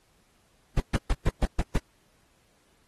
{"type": "noise bursts", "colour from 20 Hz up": "brown", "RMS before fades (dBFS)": -22, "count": 7, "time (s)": [0.77, 1.781], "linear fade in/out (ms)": 5, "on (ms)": 33, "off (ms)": 130, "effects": ["pink hiss -66 dBFS RMS until 2.87 s", "AAC 32 kbps"]}